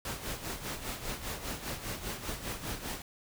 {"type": "noise with tremolo", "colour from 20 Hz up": "pink", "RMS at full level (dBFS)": -36, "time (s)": [0.05, 3.02], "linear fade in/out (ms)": 2, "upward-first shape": "sine", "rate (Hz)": 5, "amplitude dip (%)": 65, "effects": []}